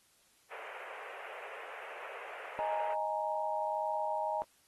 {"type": "band-pass noise", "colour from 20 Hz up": "pink", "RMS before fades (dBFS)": -47, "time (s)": [0.5, 2.95], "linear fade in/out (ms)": 20, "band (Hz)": [450, 2700], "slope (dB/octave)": 48}
{"type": "chord", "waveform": "sine", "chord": "D# suspended fourth", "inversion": "none", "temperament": "equal", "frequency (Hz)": [622.3, 830.6, 932.3], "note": ["D#5", "G#5", "A#5"], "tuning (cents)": [0, 0, 0], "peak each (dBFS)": -36, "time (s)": [2.59, 4.42], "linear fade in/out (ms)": 0}
{"effects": ["white hiss -68 dBFS RMS until 4.67 s", "AAC 32 kbps"]}